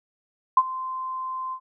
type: tone with ADSR envelope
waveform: sine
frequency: 1038 Hz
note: C6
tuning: 14 cents flat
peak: -10 dBFS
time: 0.57-1.6 s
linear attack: 4 ms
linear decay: 47 ms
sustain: -18 dB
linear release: 74 ms
effects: none